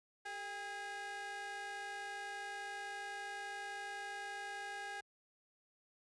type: ring-modulated tone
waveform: 40% pulse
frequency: 415.3 Hz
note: G#4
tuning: in tune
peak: -39 dBFS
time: 0.25-5.01 s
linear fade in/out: 10 ms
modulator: 1220 Hz
effects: high-pass 60 Hz 12 dB/octave + resampled to 24000 Hz